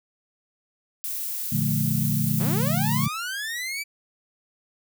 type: noise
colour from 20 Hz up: violet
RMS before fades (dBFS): -30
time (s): 1.04-3.06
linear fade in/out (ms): 0
type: chord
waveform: sine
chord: Bb major seventh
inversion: none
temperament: equal with one note detuned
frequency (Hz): 116.54 / 146.83 / 174.61 / 216.1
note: Bb2 / D3 / F3 / A3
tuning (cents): 0 / 0 / 0 / -31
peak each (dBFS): -29 / -25 / -29 / -27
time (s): 1.52-3.08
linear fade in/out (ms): 5
type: linear sweep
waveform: sawtooth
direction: up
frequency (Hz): 143.3 to 2336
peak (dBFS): -25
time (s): 2.39-3.84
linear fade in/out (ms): 20
effects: none